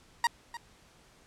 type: tone with echo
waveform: 30% pulse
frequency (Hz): 943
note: A#5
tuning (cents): +20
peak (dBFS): -20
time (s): 0.24-0.27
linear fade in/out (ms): 2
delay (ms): 300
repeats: 1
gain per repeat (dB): -15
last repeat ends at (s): 0.57
effects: pink hiss -60 dBFS RMS until 1.26 s + low-pass 9000 Hz 12 dB/octave